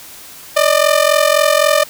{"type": "ring-modulated tone", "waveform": "sawtooth", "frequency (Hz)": 600, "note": "D5", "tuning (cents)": 37, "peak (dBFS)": -3, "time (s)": [0.56, 1.84], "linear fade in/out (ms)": 10, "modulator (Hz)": 21.9, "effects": ["white hiss -36 dBFS RMS until 1.89 s"]}